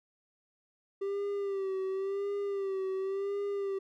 triangle tone with vibrato, 392 Hz, G4, in tune, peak -29 dBFS, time 1.01-3.79 s, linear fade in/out 10 ms, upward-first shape sine, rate 0.93 Hz, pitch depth 53 cents each way, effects none

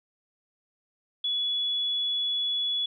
sine tone, 3400 Hz, G#7, 40 cents sharp, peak -25 dBFS, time 1.24-2.86 s, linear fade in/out 5 ms, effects none

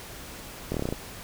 slowing click train, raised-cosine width 2 ms, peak -15 dBFS, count 8, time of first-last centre 0.72-0.925 s, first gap 23 ms, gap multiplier 1.08, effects pink hiss -42 dBFS RMS until 1.23 s

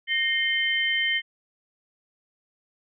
sine tone cluster, 1848 / 2119 / 3090 Hz, A#6 / C7 / G7, -16 / +21 / -26 cents, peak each -26 dBFS, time 0.07-1.22 s, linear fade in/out 50 ms, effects none

